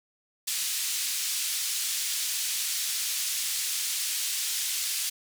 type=band-pass noise; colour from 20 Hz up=white; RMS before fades=-30 dBFS; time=0.47-5.1 s; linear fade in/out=10 ms; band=2900 to 10000 Hz; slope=12 dB/octave; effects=none